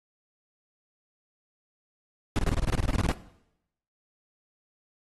brown noise bursts, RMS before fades -24 dBFS, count 15, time 2.36-3.116 s, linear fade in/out 0 ms, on 28 ms, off 24 ms, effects noise-tail reverb RT60 0.8 s tail -17 dB re dry + AAC 32 kbps

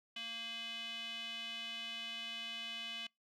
square tone with band-pass filter, 230.1 Hz, A#3, 22 cents flat, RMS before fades -44 dBFS, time 0.16-3.07 s, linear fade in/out 5 ms, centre 3000 Hz, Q 5.4, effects noise-tail reverb RT60 0.2 s tail -26 dB re dry

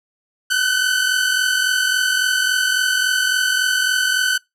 sawtooth tone pair together, 1488.4 / 1532 Hz, F#6 / G6, +10 / -40 cents, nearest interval unison, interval 50 cents, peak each -15 dBFS, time 0.5-4.38 s, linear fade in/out 10 ms, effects noise-tail reverb RT60 0.2 s tail -25 dB re dry + low-pass 12000 Hz 12 dB/octave

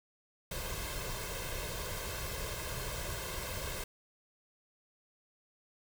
pink noise with comb filter, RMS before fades -39 dBFS, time 0.51-3.84 s, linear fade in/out 5 ms, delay 1.9 ms, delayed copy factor +0.7, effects none

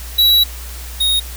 square tone pair in turn, 3904 / 3741 Hz, B7 / A#7, -21 / +5 cents, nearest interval minor second, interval 74 cents, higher first, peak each -9 / -13 dBFS, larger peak first, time 0.18-0.44 / 1-1.2 s, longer first, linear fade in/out 10 ms, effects added 60 Hz sine -28 dBFS peak until 1.36 s + white hiss -34 dBFS RMS until 1.36 s

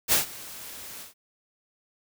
white noise with ADSR envelope, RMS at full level -19 dBFS, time 0.08-1.14 s, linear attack 44 ms, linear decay 130 ms, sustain -22 dB, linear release 130 ms, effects none

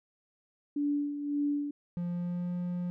sine tone with tremolo, 289.5 Hz, D4, 25 cents flat, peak -26 dBFS, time 0.76-1.71 s, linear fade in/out 5 ms, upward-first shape sine, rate 1.8 Hz, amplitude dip 60%
triangle tone with pitch glide, 174.61 to 177.15 Hz, F3 to F3, 0 to +25 cents, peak -29 dBFS, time 1.97-2.9 s, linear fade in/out 0 ms, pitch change +25 cents, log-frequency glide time 2.08-2.53 s
effects none

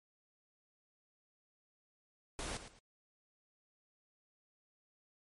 pink noise with echo, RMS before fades -41 dBFS, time 2.39-2.57 s, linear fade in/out 0 ms, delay 110 ms, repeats 2, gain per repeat -11 dB, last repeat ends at 2.79 s, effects MP3 48 kbps

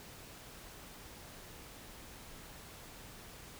silence, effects pink hiss -52 dBFS RMS until 3.59 s

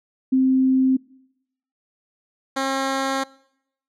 sine / 10% pulse tone pair in turn, 261.6 / 269.1 Hz, C4 / C4, 0 / +49 cents, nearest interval unison, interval 49 cents, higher second, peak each -14 / -13 dBFS, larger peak second, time 0.32-0.97 / 2.56-3.24 s, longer second, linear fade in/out 10 ms, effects noise-tail reverb RT60 0.8 s tail -24 dB re dry + low-pass 8000 Hz 12 dB/octave

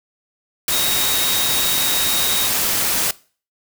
sine tone in noise, 3768 Hz, A#7, 18 cents sharp, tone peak -22 dBFS, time 0.72-2.47 s, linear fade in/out 2 ms, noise white, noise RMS -19 dBFS, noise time 0.68-3.11 s, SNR -6 dB, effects noise-tail reverb RT60 0.4 s tail -21 dB re dry

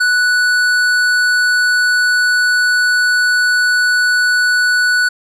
sine tone with hard clipping, 1480 Hz, F#6, in tune, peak -12 dBFS, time 0-5.09 s, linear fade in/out 10 ms, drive 11 dB, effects none

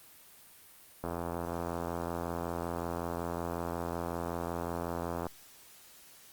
click train, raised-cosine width 1 ms, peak -21 dBFS, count 362, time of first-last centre 1.04-5.267 s, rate 85.4 Hz, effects white hiss -56 dBFS RMS until 6.32 s + Opus 32 kbps

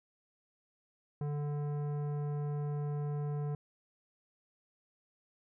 sine tone with tanh clipping, 146.4 Hz, D3, 5 cents flat, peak -35 dBFS, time 1.21-3.55 s, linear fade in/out 2 ms, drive 14 dB, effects none

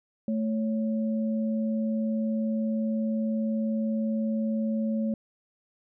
sine tone pair together, 220 / 554.4 Hz, A3 / C#5, 0 / 0 cents, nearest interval octave + major third, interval 1600 cents, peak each -25 / -35 dBFS, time 0.28-5.14 s, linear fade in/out 2 ms, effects none

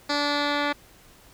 10% pulse tone with low-pass filter sweep, 290 Hz, D4, 22 cents flat, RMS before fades -25 dBFS, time 0.09-0.73 s, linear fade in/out 10 ms, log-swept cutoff 4900 to 3000 Hz, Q 2.8, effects pink hiss -53 dBFS RMS until 1.33 s

